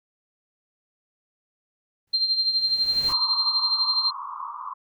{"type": "noise with exponential growth", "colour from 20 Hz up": "pink", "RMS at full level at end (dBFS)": -36, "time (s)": [2.07, 3.13], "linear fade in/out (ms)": 5, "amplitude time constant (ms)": 230}
{"type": "tone with tremolo", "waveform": "sine", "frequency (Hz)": 4165, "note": "C8", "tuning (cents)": -9, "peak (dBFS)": -17, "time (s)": [2.13, 4.11], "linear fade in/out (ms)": 10, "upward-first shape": "triangle", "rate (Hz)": 12, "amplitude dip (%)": 70}
{"type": "band-pass noise", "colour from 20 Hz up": "white", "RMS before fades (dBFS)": -35, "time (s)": [3.08, 4.74], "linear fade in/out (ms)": 10, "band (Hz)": [950, 1200], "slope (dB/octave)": 96}
{"effects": []}